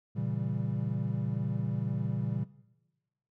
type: chord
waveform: triangle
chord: A# diminished seventh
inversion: none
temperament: equal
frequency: 116.54 / 138.59 / 164.81 / 196 Hz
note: A#2 / C#3 / E3 / G3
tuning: 0 / 0 / 0 / 0 cents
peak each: -32 / -32 / -36 / -35 dBFS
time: 0.15-2.45 s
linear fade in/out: 20 ms
effects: noise-tail reverb RT60 1.0 s tail -18 dB re dry